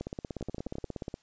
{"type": "two click trains", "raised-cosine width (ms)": 2, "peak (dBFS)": [-22, -24], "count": [20, 6], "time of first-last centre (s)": [[0.01, 1.141], [0.41, 0.841]], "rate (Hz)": [16.8, 11.6], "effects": ["white hiss -67 dBFS RMS until 1.22 s", "resampled to 16000 Hz"]}